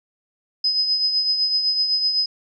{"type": "tone with tremolo", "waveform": "sine", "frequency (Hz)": 5040, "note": "D#8", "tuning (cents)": 21, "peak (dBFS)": -15, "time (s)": [0.64, 2.26], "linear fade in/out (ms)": 5, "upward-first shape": "triangle", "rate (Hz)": 7.9, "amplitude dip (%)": 55, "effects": []}